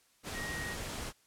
sine tone in noise, 1882 Hz, A#6, 16 cents sharp, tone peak -39 dBFS, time 0.33-0.77 s, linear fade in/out 50 ms, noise pink, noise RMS -40 dBFS, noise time 0.23-1.13 s, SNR -2 dB, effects white hiss -68 dBFS RMS until 1.26 s + low-pass 11000 Hz 12 dB/octave

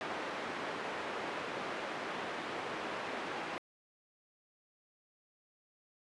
pink band-pass noise, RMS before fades -40 dBFS, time 0.01-3.58 s, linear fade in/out 0 ms, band 350 to 2300 Hz, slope 12 dB/octave, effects resampled to 24000 Hz

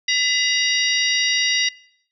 harmonic tone with a mistuned harmonic, 945 Hz, A#5, 23 cents sharp, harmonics 2 / 3 / 4 / 5 / 6, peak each -21 / -23 / -24 / -25 / -26 dBFS, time 0.08-1.69 s, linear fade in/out 5 ms, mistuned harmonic 2, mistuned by +100 cents, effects noise-tail reverb RT60 0.7 s tail -22 dB re dry

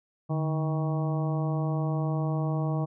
harmonic tone with a mistuned harmonic, 158.8 Hz, D#3, 36 cents sharp, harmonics 1 / 2 / 3 / 4 / 5 / 6 / 7, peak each -26 / -35 / -39 / -37 / -40 / -44 / -42 dBFS, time 0.29-2.86 s, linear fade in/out 20 ms, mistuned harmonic 1, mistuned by -90 cents, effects none

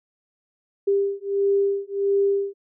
sine beating tone pair, 397.1 / 398.6 Hz, G4 / G4, +22 / +29 cents, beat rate 1.5 Hz, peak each -22 dBFS, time 0.87-2.54 s, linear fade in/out 10 ms, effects none

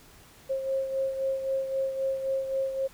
sine beating tone pair, 535 / 538.8 Hz, C5 / C#5, +38 / -49 cents, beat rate 3.8 Hz, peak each -27 / -35 dBFS, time 0.49-2.88 s, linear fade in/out 20 ms, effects pink hiss -54 dBFS RMS until 2.93 s

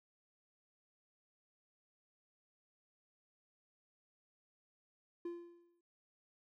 triangle tone with exponential decay, 344.8 Hz, F4, 22 cents flat, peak -36 dBFS, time 5.25-5.81 s, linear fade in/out 5 ms, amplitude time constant 120 ms, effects none

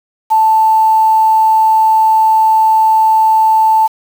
sine tone with quantisation, 880 Hz, A5, in tune, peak -6 dBFS, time 0.3-3.88 s, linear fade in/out 20 ms, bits 5, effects none

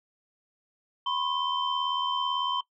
sine tone cluster, 994 / 1072 / 3100 Hz, B5 / C6 / G7, +11 / +42 / -20 cents, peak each -30 dBFS, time 1.06-2.61 s, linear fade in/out 5 ms, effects noise-tail reverb RT60 0.1 s tail -20 dB re dry + tanh soft clip ceiling -18 dBFS

